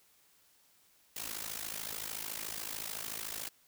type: noise with amplitude modulation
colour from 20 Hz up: white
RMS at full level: -37 dBFS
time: 1.16-3.49 s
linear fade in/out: 5 ms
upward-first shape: sine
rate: 53.7 Hz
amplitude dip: 85%
effects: white hiss -67 dBFS RMS until 3.67 s